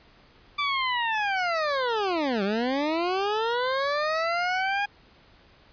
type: linear two-way sweep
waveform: 20% pulse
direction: down then up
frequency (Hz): 1174.7 to 190.3 to 822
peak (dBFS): -19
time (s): 0.58-4.86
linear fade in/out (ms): 10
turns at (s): 2.43
effects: pink hiss -56 dBFS RMS until 5.72 s + resampled to 11025 Hz